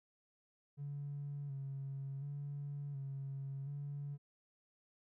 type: tone with vibrato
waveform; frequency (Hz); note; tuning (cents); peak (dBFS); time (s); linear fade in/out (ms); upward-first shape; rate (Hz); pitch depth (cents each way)
triangle; 140; C#3; +18; -37; 0.77-4.18; 50; square; 0.69; 36
effects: tanh soft clip ceiling -38 dBFS